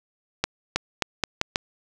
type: accelerating click train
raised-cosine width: 0.2 ms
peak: -4 dBFS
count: 6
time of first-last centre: 0.44-1.559 s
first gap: 320 ms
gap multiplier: 0.82
effects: none